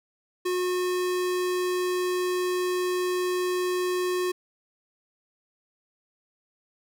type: tone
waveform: square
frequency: 362.5 Hz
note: F#4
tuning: 35 cents flat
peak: -25 dBFS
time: 0.45-4.32 s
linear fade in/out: 10 ms
effects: none